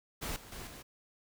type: noise with level steps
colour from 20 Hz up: pink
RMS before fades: -38 / -52 / -45 / -49 dBFS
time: 0.21-0.83 s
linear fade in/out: 20 ms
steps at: 0.36 / 0.52 / 0.67 s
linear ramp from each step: 2 ms
effects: none